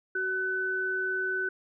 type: tone pair together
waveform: sine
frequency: 376 / 1504 Hz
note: F#4 / F#6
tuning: +28 / +28 cents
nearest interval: 2 octaves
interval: 2400 cents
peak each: -34 / -28 dBFS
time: 0.15-1.49 s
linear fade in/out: 5 ms
effects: none